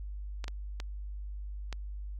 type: clicks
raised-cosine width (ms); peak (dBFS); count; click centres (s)
0.2; -22; 4; 0.442 / 0.481 / 0.801 / 1.727
effects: added 50 Hz sine -37 dBFS peak until 2.19 s